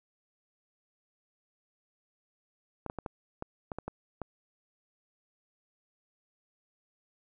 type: clicks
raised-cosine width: 1 ms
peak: -22 dBFS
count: 9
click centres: 2.863 / 2.899 / 2.987 / 3.062 / 3.424 / 3.718 / 3.786 / 3.88 / 4.217 s
effects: none